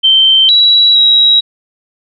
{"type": "tone with pitch steps", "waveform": "sine", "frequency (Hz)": [3116, 3907, 3854], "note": ["G7", "B7", "B7"], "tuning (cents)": [-11, -19, -43], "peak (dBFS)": -4, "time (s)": [0.03, 1.41], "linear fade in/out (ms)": 20, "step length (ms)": 460, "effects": []}